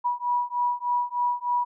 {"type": "beating tone pair", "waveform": "sine", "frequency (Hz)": [971, 974.3], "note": ["B5", "B5"], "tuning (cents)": [-30, -24], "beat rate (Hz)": 3.3, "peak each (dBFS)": -26, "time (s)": [0.04, 1.65], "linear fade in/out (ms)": 20, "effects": []}